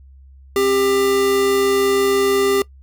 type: tone pair together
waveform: square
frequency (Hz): 265 / 397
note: C4 / G4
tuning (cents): +22 / +22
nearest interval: perfect fifth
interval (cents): 700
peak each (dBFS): -26 / -15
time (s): 0.56-2.62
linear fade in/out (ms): 2
effects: noise-tail reverb RT60 0.1 s tail -21 dB re dry + added 67 Hz sine -41 dBFS peak until 2.82 s